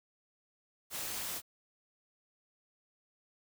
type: noise with amplitude modulation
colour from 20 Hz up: white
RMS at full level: -36 dBFS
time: 0.9-1.42 s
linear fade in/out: 50 ms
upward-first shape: sine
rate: 246 Hz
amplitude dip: 65%
effects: none